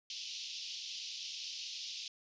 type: band-pass noise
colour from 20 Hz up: white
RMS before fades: -44 dBFS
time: 0.1-2.08 s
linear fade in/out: 2 ms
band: 2700 to 5800 Hz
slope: 48 dB/octave
effects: resampled to 16000 Hz